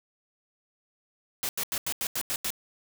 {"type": "noise bursts", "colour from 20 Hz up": "white", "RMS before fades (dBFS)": -30, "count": 8, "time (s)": [1.43, 2.504], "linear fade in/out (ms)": 0, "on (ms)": 59, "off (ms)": 86, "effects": []}